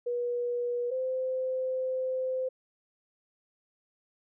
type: tone pair in turn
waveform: sine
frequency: 484 / 516.6 Hz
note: B4 / C5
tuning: -35 / -22 cents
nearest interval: minor second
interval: 113 cents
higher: second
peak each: -28 dBFS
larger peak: neither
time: 0.06-0.91 / 0.91-2.49 s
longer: second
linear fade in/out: 10 ms
effects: none